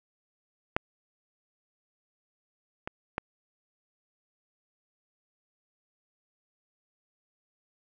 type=clicks; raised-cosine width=0.5 ms; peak=-9 / -19 / -14 dBFS; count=3; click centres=0.765 / 2.875 / 3.181 s; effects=none